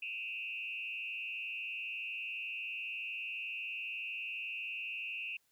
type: tone with frequency modulation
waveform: sine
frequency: 2637 Hz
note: E7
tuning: in tune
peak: -38 dBFS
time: 0.02-5.37 s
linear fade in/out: 5 ms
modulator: 112 Hz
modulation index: 1.5
effects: white hiss -75 dBFS RMS until 5.51 s